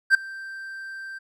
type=tone with ADSR envelope; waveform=triangle; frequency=1568 Hz; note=G6; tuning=in tune; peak=-8 dBFS; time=0.1-1.19 s; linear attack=46 ms; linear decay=6 ms; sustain=-24 dB; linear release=16 ms; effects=none